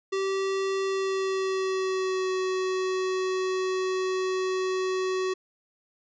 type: tone with pitch glide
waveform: square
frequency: 387.1 to 374.1 Hz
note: G4 to F#4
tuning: -22 to +19 cents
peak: -26 dBFS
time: 0.12-5.34 s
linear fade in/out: 10 ms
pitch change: -59 cents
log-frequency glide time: 0.85-2.31 s
effects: resampled to 16000 Hz